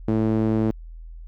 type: tone with band-pass filter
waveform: sawtooth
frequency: 110 Hz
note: A2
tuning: in tune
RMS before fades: -21 dBFS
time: 0.08-0.71 s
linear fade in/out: 0 ms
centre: 290 Hz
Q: 1.5
effects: added 41 Hz sine -36 dBFS peak until 1.27 s